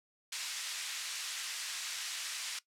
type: band-pass noise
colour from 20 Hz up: white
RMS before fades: -40 dBFS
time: 0.32-2.59 s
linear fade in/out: 5 ms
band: 1700 to 6800 Hz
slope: 12 dB/octave
effects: noise-tail reverb RT60 0.1 s tail -18 dB re dry + low-pass 12000 Hz 12 dB/octave